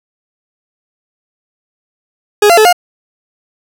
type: tone with pitch steps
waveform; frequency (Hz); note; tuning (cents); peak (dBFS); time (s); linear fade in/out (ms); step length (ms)
40% pulse; 415.3 / 686 / 432.2 / 711; G#4 / F5 / A4 / F5; 0 / -31 / -31 / +31; -3; 2.42-2.728; 5; 77
effects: none